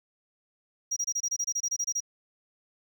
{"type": "tone bursts", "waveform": "triangle", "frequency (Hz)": 5720, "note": "F8", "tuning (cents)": 41, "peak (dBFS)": -25, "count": 14, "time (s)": [0.91, 2.005], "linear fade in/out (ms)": 10, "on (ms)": 55, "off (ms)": 25, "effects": []}